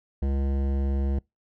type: tone with hard clipping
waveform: sine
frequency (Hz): 68.5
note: C#2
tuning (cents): -20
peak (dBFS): -25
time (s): 0.22-1.19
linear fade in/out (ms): 5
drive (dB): 15
effects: noise-tail reverb RT60 0.2 s tail -26 dB re dry